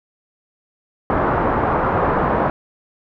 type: low-pass noise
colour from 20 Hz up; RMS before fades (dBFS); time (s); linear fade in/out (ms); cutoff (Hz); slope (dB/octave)
white; -18; 1.1-2.5; 0; 1200; 24
effects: none